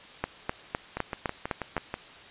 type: two click trains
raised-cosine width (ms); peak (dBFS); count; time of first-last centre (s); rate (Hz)
0.5; -12 / -16; 7 / 7; 0.24-1.767 / 0.97-1.941; 3.93 / 6.18
effects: white hiss -48 dBFS RMS until 2.3 s + resampled to 8000 Hz